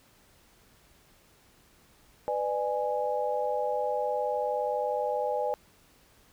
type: chord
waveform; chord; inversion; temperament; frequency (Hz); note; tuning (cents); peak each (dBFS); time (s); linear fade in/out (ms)
sine; G# diminished; first; just; 498.4 / 598 / 830.6; B4 / D5 / G#5; +16 / +31 / 0; -31; 2.28-5.54; 0
effects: pink hiss -61 dBFS RMS until 6.32 s